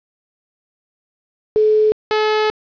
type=tone pair in turn; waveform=sine / sawtooth; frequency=429.4 / 429.4 Hz; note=A4 / A4; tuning=-42 / -42 cents; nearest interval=unison; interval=0 cents; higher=neither; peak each=-10 dBFS; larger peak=neither; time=1.56-1.92 / 2.11-2.5 s; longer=second; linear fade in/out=0 ms; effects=resampled to 11025 Hz + 7-bit